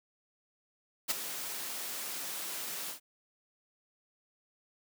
white noise with ADSR envelope, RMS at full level -28 dBFS, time 1.08-3 s, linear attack 26 ms, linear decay 18 ms, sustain -11 dB, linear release 110 ms, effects high-pass 200 Hz 12 dB/octave

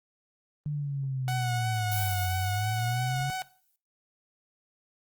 sine linear two-way sweep, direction down then up, 150 to 90.3 to 138 Hz, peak -28 dBFS, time 0.66-3.3 s, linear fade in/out 0 ms, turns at 2.33 s
sawtooth tone with vibrato, 740 Hz, F#5, in tune, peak -27 dBFS, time 1.28-3.42 s, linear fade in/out 0 ms, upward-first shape triangle, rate 3 Hz, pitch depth 29 cents each way
violet noise with exponential decay, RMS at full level -33 dBFS, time 1.92-3.76 s, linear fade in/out 1 ms, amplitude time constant 400 ms
effects noise-tail reverb RT60 0.4 s tail -18 dB re dry + Opus 24 kbps

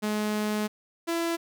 sawtooth tone pair in turn, 211.7 / 335.4 Hz, G#3 / E4, +33 / +30 cents, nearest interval minor sixth, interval 797 cents, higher second, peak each -22 dBFS, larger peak neither, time 0.02-0.68 / 1.07-1.37 s, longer first, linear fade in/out 20 ms, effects none

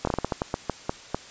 slowing click train, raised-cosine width 1 ms, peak -10 dBFS, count 12, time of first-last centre 0.05-1.146 s, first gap 23 ms, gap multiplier 1.27, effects white hiss -45 dBFS RMS until 1.3 s + resampled to 16000 Hz

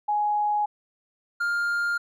sine / triangle tone pair in turn, 835 / 1404.3 Hz, G#5 / F6, +9 / +9 cents, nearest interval major sixth, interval 900 cents, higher second, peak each -21 dBFS, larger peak neither, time 0.08-0.66 / 1.4-1.98 s, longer neither, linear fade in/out 10 ms, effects none

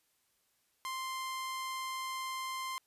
sawtooth tone, 1047 Hz, C6, 1 cent sharp, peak -33 dBFS, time 0.85-2.78 s, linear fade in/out 0 ms, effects white hiss -75 dBFS RMS until 2.86 s + resampled to 32000 Hz

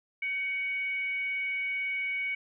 sine tone with frequency modulation, 2241 Hz, C#7, 18 cents sharp, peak -29 dBFS, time 0.22-2.35 s, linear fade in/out 5 ms, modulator 703 Hz, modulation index 0.26, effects none

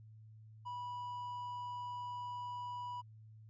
triangle tone, 980 Hz, B5, 14 cents flat, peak -39 dBFS, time 0.65-3.02 s, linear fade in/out 20 ms, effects added 109 Hz sine -54 dBFS peak until 3.49 s + resampled to 16000 Hz

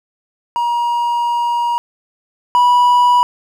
triangle tone pair in turn, 951 / 977.2 Hz, A#5 / B5, +34 / -19 cents, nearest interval unison, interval 47 cents, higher second, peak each -12 / -6 dBFS, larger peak second, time 0.56-1.78 / 2.55-3.23 s, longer first, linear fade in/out 0 ms, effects 8-bit

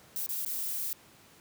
violet noise with dropouts, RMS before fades -34 dBFS, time 0.16-0.93 s, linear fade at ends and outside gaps 0 ms, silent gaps 0.263-0.291 / 0.449-0.462 s, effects pink hiss -57 dBFS RMS until 1.4 s + high-pass 100 Hz 12 dB/octave

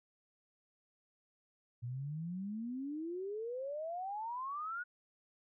sine exponential sweep, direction up, 116.54 to 1480 Hz, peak -38 dBFS, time 1.82-4.84 s, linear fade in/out 20 ms, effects none

